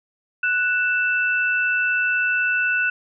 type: tone pair together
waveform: sine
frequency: 1480 / 2652 Hz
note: F#6 / E7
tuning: 0 / +10 cents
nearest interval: minor seventh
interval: 1010 cents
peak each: -19 / -23 dBFS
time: 0.43-2.9 s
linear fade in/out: 5 ms
effects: none